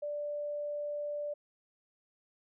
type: tone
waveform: sine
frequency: 587.3 Hz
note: D5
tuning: in tune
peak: -34 dBFS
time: 0.02-1.34 s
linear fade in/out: 10 ms
effects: none